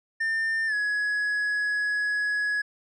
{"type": "tone with pitch glide", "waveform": "triangle", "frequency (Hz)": [1800, 1679.5], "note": ["A6", "G#6"], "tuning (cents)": [39, 19], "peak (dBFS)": -22, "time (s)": [0.2, 2.62], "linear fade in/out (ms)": 10, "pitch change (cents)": -120, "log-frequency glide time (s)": [0.67, 0.74], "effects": ["resampled to 22050 Hz"]}